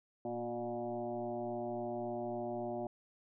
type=tone with frequency modulation; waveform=sine; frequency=478.2 Hz; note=A#4; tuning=44 cents sharp; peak=-36 dBFS; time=0.25-2.87 s; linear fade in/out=2 ms; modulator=120 Hz; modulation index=2.4; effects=none